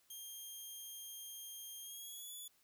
5% pulse tone with pitch glide, 3206 to 3436 Hz, G7 to A7, +38 to -42 cents, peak -40 dBFS, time 0.1-2.48 s, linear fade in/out 5 ms, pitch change +120 cents, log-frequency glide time 1.81-2.32 s, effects white hiss -73 dBFS RMS until 2.63 s

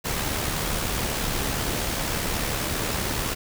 pink noise with amplitude modulation, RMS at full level -25 dBFS, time 0.04-3.35 s, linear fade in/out 20 ms, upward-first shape sine, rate 72.7 Hz, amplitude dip 40%, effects none

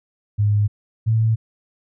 sine tone pair in turn, 103.83 / 111.68 Hz, G#2 / A2, 0 / +26 cents, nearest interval minor second, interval 126 cents, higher second, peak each -14 dBFS, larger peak neither, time 0.38-0.68 / 1.06-1.36 s, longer neither, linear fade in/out 20 ms, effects none

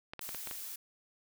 clicks, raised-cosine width 0.3 ms, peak -25 dBFS, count 6, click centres 0.135 / 0.193 / 0.291 / 0.347 / 0.473 / 0.512 s
blue noise, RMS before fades -43 dBFS, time 0.21-0.76 s, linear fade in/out 5 ms
effects none

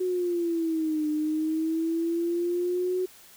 sine exponential two-way sweep, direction down then up, 370 to 302.3 to 370 Hz, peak -24 dBFS, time 0-3.06 s, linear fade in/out 10 ms, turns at 1.08 s, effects white hiss -52 dBFS RMS until 3.36 s

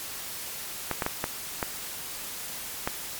clicks, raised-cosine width 0.5 ms, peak -11 dBFS, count 6, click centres 0.913 / 1.022 / 1.064 / 1.241 / 1.628 / 2.875 s, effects white hiss -37 dBFS RMS until 3.19 s + MP3 96 kbps

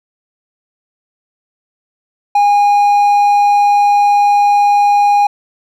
triangle tone, 818 Hz, G#5, 26 cents flat, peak -5 dBFS, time 2.35-5.27 s, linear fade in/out 5 ms, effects none

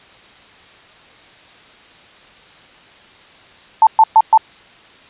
sine tone bursts, 884 Hz, A5, 8 cents sharp, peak -4 dBFS, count 4, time 3.82-4.376 s, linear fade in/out 2 ms, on 49 ms, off 120 ms, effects white hiss -44 dBFS RMS until 5.09 s + resampled to 8000 Hz

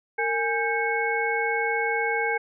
sine tone cluster, 458 / 825 / 1581 / 2200 Hz, A#4 / G#5 / G6 / C#7, -31 / -12 / +14 / -14 cents, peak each -28 dBFS, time 0.18-2.38 s, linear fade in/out 10 ms, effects none

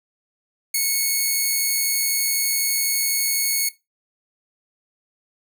5% pulse tone, 2204 Hz, C#7, 11 cents flat, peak -9 dBFS, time 0.74-3.69 s, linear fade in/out 5 ms, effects noise-tail reverb RT60 0.2 s tail -17 dB re dry

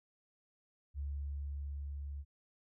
sine tone with level ramp, 71 Hz, C#2, 42 cents sharp, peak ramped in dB -36 to -40 dBFS, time 0.94-2.25 s, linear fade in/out 50 ms, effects none

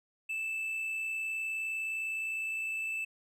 triangle tone with amplitude modulation, 2637 Hz, E7, in tune, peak -30 dBFS, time 0.29-3.05 s, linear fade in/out 10 ms, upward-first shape sine, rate 59.7 Hz, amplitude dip 25%, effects none

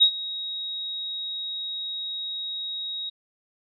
sine tone with ADSR envelope, 3788 Hz, A#7, 27 cents sharp, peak -11 dBFS, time 0-3.1 s, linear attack 23 ms, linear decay 79 ms, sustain -18 dB, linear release 13 ms, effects none

